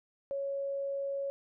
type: tone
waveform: sine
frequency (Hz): 554.4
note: C#5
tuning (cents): 0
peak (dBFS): -32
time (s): 0.31-1.3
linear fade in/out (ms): 0
effects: none